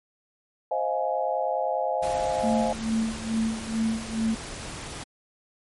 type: chord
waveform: sine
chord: F minor seventh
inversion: second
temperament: just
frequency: 523.8 / 628.6 / 698.5 / 838.1 Hz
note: C5 / Eb5 / F5 / Ab5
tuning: +2 / +18 / 0 / +16 cents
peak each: -29 dBFS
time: 0.71-2.73 s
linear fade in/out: 5 ms
type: noise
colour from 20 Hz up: pink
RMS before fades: -37 dBFS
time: 2.02-5.04 s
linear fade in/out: 10 ms
type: tone with tremolo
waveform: sine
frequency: 223.4 Hz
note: A3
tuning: 27 cents sharp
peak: -21 dBFS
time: 2.43-4.35 s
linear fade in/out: 10 ms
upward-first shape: sine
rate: 2.3 Hz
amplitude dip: 85%
effects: MP3 48 kbps